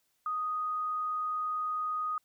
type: tone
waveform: sine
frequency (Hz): 1244.5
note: D#6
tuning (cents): 0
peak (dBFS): -30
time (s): 0.26-2.18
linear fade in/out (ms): 2
effects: white hiss -75 dBFS RMS until 2.24 s

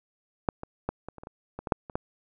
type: clicks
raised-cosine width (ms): 1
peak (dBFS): -9 / -22 / -14 / -23 / -29 / -28 / -26 / -22 / -20 / -6 / -26 / -14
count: 12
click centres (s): 0.488 / 0.634 / 0.89 / 1.086 / 1.183 / 1.235 / 1.271 / 1.59 / 1.672 / 1.722 / 1.898 / 1.955
effects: none

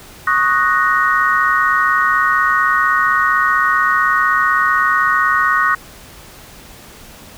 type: chord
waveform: sine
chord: D# minor seventh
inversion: third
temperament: equal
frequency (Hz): 1108.7 / 1244.5 / 1480 / 1864.7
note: C#6 / D#6 / F#6 / A#6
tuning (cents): 0 / 0 / 0 / 0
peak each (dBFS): -17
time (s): 0.27-5.75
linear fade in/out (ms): 5
effects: pink hiss -39 dBFS RMS until 7.37 s

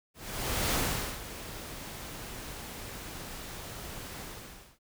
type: noise with ADSR envelope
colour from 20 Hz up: pink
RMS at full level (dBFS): -28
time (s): 0.14-4.79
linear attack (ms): 580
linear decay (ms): 470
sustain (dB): -14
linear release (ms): 560
effects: none

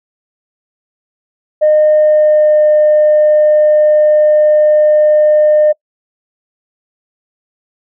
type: tone with pitch glide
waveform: sine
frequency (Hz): 611 to 606.1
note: D#5 to D#5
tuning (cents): -32 to -46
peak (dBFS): -4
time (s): 1.61-5.73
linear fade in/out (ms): 20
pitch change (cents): -14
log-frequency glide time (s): 1.94-2.68
effects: noise-tail reverb RT60 0.1 s tail -24 dB re dry + tanh soft clip ceiling -2 dBFS

